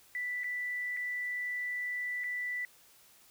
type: tone with dropouts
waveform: sine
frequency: 1975.5 Hz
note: B6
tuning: in tune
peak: -33 dBFS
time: 0.15-2.65 s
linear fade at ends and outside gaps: 1 ms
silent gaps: 0.435-0.442 / 0.967-0.971 / 2.237-2.241 s
effects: white hiss -61 dBFS RMS until 3.3 s